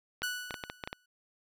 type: clicks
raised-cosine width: 0.3 ms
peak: -19 dBFS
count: 8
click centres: 0.22 / 0.508 / 0.542 / 0.638 / 0.699 / 0.838 / 0.875 / 0.929 s
type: tone with exponential decay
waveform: sawtooth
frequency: 1479 Hz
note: F#6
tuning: 1 cent flat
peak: -27 dBFS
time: 0.23-1.06 s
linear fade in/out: 5 ms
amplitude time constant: 180 ms
effects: none